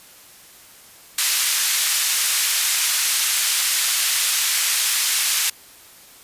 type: band-pass noise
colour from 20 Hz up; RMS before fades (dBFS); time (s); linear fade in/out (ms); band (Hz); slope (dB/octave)
white; -20; 1.18-5.5; 5; 1700 to 11000; 12
effects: white hiss -46 dBFS RMS until 6.23 s + resampled to 32000 Hz